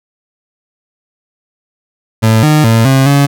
30% pulse tone with pitch steps, 111.1 / 152.5 / 113.4 / 134 / 141.2 Hz, A2 / D#3 / A#2 / C3 / C#3, +17 / -34 / -47 / +42 / +32 cents, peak -3 dBFS, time 2.22-3.27 s, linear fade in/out 20 ms, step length 210 ms, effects none

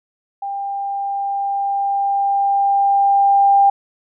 sine tone with level ramp, 796 Hz, G5, 26 cents sharp, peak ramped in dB -22 to -8 dBFS, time 0.42-3.7 s, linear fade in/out 5 ms, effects none

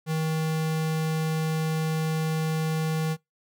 square tone, 158.5 Hz, D#3, 32 cents sharp, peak -25 dBFS, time 0.06-3.17 s, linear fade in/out 50 ms, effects noise-tail reverb RT60 0.2 s tail -25 dB re dry

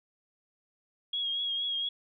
sine tone with vibrato, 3290 Hz, G#7, 17 cents flat, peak -29 dBFS, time 1.13-1.89 s, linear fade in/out 5 ms, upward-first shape triangle, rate 4.3 Hz, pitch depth 40 cents each way, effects none

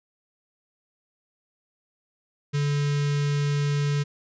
square tone with notch filter, 144.5 Hz, D3, 28 cents flat, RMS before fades -24 dBFS, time 2.53-4.04 s, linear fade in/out 20 ms, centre 740 Hz, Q 0.77, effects resampled to 16000 Hz

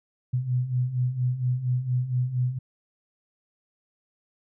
sine beating tone pair, 122.7 / 127 Hz, B2 / B2, -11 / +49 cents, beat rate 4.3 Hz, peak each -29 / -24 dBFS, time 0.33-2.59 s, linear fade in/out 10 ms, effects none

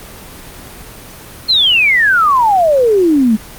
sine exponential sweep, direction down, 4282 to 207.9 Hz, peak -7 dBFS, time 1.48-3.37 s, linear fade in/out 20 ms, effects pink hiss -33 dBFS RMS until 3.58 s + Opus 24 kbps

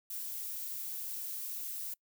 violet noise, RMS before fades -40 dBFS, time 0.1-1.94 s, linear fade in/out 5 ms, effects noise-tail reverb RT60 0.1 s tail -24 dB re dry

